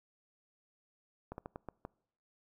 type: slowing click train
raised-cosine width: 1 ms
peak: -28 dBFS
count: 6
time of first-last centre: 1.32-1.851 s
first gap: 61 ms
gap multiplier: 1.28
effects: noise-tail reverb RT60 0.7 s tail -25 dB re dry